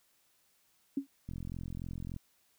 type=tone with exponential decay; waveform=sine; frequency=275.7 Hz; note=C#4; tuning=9 cents flat; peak=-26 dBFS; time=0.97-1.07 s; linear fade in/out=5 ms; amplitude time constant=21 ms
type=click train; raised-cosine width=5 ms; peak=-29 dBFS; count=39; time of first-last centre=1.29-2.164 s; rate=43.5 Hz
effects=white hiss -71 dBFS RMS until 2.58 s